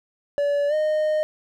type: tone with pitch glide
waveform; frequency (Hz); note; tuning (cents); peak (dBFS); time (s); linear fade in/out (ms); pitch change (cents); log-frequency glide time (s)
triangle; 574 to 615.2; D5 to D#5; -40 to -20; -17; 0.38-1.23; 0; +120; 0.68-0.74
effects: none